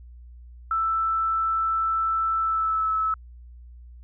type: tone with pitch glide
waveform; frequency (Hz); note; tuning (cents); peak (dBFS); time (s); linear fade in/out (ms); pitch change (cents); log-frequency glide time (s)
sine; 1324 to 1302; E6 to E6; +7 to -22; -21; 0.71-3.14; 2; -29; 2.39-2.92
effects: added 60 Hz sine -42 dBFS peak until 4.03 s